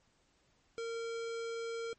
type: tone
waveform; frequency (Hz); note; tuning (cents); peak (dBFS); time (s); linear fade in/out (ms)
square; 460; A#4; -23; -38; 0.78-1.93; 0
effects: pink hiss -72 dBFS RMS until 1.98 s + MP3 32 kbps